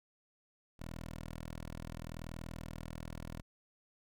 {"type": "tone", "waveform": "10% pulse", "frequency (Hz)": 40.66, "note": "E1", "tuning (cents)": -23, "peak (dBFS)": -35, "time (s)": [0.79, 3.42], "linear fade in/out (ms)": 10, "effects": []}